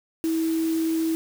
sine tone in noise, 324.3 Hz, E4, 28 cents flat, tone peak -21 dBFS, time 0.24-1.15 s, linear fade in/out 0 ms, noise white, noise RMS -39 dBFS, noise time 0.24-1.15 s, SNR +15 dB, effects none

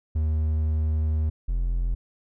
triangle tone pair in turn, 77.78 / 43.13 Hz, D#2 / F1, 0 / -21 cents, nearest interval minor seventh, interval 1021 cents, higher first, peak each -19 / -20 dBFS, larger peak first, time 0.15-1.3 / 1.48-1.95 s, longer first, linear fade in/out 10 ms, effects none

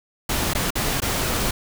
pink noise with dropouts, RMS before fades -23 dBFS, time 0.29-1.51 s, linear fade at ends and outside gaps 5 ms, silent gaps 0.535-0.549 / 0.705-0.754 / 1.004-1.019 s, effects none

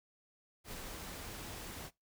pink noise with ADSR envelope, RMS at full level -44 dBFS, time 0.64-1.91 s, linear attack 82 ms, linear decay 25 ms, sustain -2 dB, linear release 56 ms, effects noise-tail reverb RT60 0.2 s tail -22 dB re dry

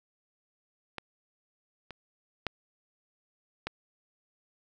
clicks, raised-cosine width 0.3 ms, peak -20 / -26 / -14 / -17 dBFS, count 4, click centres 0.983 / 1.907 / 2.467 / 3.67 s, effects none

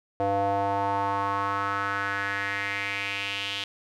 square tone with band-pass filter sweep, 99.5 Hz, G2, 26 cents sharp, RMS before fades -28 dBFS, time 0.2-3.64 s, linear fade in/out 0 ms, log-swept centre 630 to 3200 Hz, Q 3.7, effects none

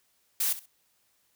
blue noise with echo, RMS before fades -27 dBFS, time 0.4-0.53 s, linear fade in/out 5 ms, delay 65 ms, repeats 2, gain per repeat -14 dB, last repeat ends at 0.66 s, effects white hiss -70 dBFS RMS until 1.35 s

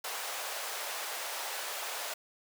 pink high-pass noise, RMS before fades -38 dBFS, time 0.04-2.14 s, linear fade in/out 5 ms, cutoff 560 Hz, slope 24 dB/octave, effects none

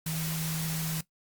sine tone in noise, 160.5 Hz, E3, 46 cents flat, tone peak -31 dBFS, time 0.06-1.01 s, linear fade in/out 5 ms, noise white, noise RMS -36 dBFS, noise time 0.06-1.01 s, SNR +2 dB, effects noise-tail reverb RT60 0.1 s tail -17 dB re dry + Opus 48 kbps

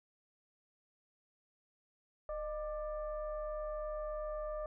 sine tone with frequency modulation, 611 Hz, D#5, 32 cents flat, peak -37 dBFS, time 2.29-4.66 s, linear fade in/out 2 ms, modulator 575 Hz, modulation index 0.7, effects none

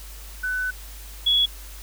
sine tone pair in turn, 1500 / 3367 Hz, F#6 / G#7, +23 / +23 cents, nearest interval octave + major second, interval 1400 cents, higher second, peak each -23 / -16 dBFS, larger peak second, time 0.43-0.71 / 1.26-1.46 s, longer first, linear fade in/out 10 ms, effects added 50 Hz sine -38 dBFS peak until 1.82 s + white hiss -44 dBFS RMS until 1.82 s

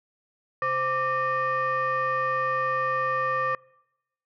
sine tone with frequency modulation, 1174 Hz, D6, 1 cent flat, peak -22 dBFS, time 0.62-3.55 s, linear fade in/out 2 ms, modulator 653 Hz, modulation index 0.93, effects noise-tail reverb RT60 0.9 s tail -25 dB re dry + tanh soft clip ceiling -18 dBFS

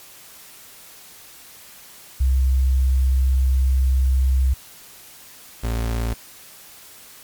sine / 35% pulse tone pair in turn, 65.4 / 57.18 Hz, C2 / A#1, 0 / -33 cents, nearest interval major second, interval 233 cents, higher first, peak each -14 / -19 dBFS, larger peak first, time 2.2-4.54 / 5.63-6.14 s, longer first, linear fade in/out 10 ms, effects white hiss -44 dBFS RMS until 7.23 s + MP3 96 kbps

